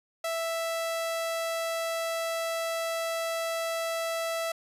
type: tone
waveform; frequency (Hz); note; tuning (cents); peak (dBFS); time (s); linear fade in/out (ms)
sawtooth; 660; E5; +2; -25; 0.24-4.52; 5
effects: resampled to 32000 Hz